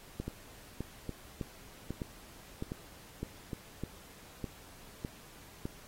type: two click trains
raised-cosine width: 3 ms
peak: -24 / -23 dBFS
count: 5 / 10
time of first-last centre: 0.28-3.532 / 0.2-5.655 s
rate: 1.23 / 1.65 Hz
effects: pink hiss -55 dBFS RMS until 5.87 s + AAC 48 kbps